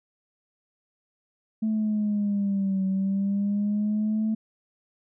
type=linear two-way sweep; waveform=sine; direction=down then up; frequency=220 to 190 to 220 Hz; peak=-21 dBFS; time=1.62-4.35 s; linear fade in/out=10 ms; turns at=2.85 s; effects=tanh soft clip ceiling -19 dBFS